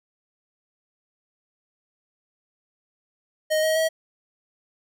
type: tone with pitch steps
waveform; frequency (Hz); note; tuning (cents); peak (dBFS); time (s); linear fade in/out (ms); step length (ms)
square; 622.3 / 632.1 / 642; D#5 / D#5 / E5; 0 / +27 / -46; -20; 3.5-3.89; 20; 130
effects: none